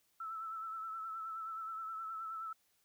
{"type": "tone with vibrato", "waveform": "sine", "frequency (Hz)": 1318.5, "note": "E6", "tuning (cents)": 0, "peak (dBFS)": -40, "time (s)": [0.2, 2.53], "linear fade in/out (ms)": 5, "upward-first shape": "triangle", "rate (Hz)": 9.5, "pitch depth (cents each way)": 44, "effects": ["white hiss -75 dBFS RMS until 2.84 s"]}